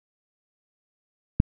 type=click; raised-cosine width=5 ms; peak=-4 dBFS; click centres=1.401 s; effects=none